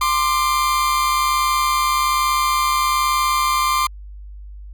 40% pulse tone pair together, 1046.8 / 1188 Hz, C6 / D6, 0 / +20 cents, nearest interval major second, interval 220 cents, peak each -18 dBFS, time 0.01-3.87 s, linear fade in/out 5 ms, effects added 50 Hz sine -33 dBFS peak until 4.73 s

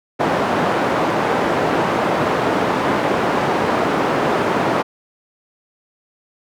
white band-pass noise, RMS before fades -18 dBFS, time 0.19-4.83 s, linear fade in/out 20 ms, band 160 to 910 Hz, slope 12 dB/octave, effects none

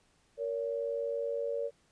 sine tone pair together, 466.2 / 566.5 Hz, A#4 / C#5, 0 / +37 cents, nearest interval minor third, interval 337 cents, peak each -34 / -34 dBFS, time 0.37-1.71 s, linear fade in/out 50 ms, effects pink hiss -69 dBFS RMS until 1.91 s + resampled to 22050 Hz

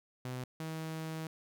sawtooth tone pair in turn, 126.7 / 159.63 Hz, B2 / D#3, +45 / +45 cents, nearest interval major third, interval 400 cents, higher second, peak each -34 / -34 dBFS, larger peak neither, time 0.25-0.44 / 0.6-1.27 s, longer second, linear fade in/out 2 ms, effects none

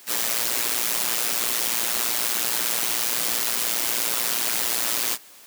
white noise with amplitude modulation, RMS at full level -21 dBFS, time 0.06-5.18 s, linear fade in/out 50 ms, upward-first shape sine, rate 117 Hz, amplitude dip 75%, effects white hiss -48 dBFS RMS until 5.46 s + high-pass 200 Hz 12 dB/octave

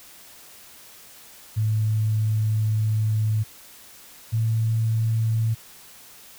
sine tone pair in turn, 108.5 / 112.13 Hz, A2 / A2, -24 / +33 cents, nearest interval minor second, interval 57 cents, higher second, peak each -19 dBFS, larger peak neither, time 1.56-3.44 / 4.32-5.55 s, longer first, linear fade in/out 20 ms, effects white hiss -47 dBFS RMS until 6.38 s

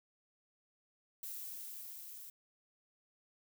violet noise with level ramp, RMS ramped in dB -44 to -51 dBFS, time 1.23-2.3 s, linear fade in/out 2 ms, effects none

